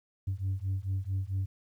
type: beating tone pair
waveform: sine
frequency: 93.8 / 98.3 Hz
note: F#2 / G2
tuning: +24 / +5 cents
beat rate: 4.5 Hz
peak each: -31 dBFS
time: 0.27-1.46 s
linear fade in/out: 10 ms
effects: tanh soft clip ceiling -26 dBFS + 11-bit